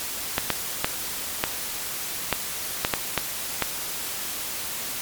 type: clicks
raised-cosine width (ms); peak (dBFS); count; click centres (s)
0.3; -4; 9; 0.381 / 0.503 / 0.845 / 1.439 / 2.327 / 2.849 / 2.938 / 3.177 / 3.623
effects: white hiss -31 dBFS RMS until 5.01 s + MP3 96 kbps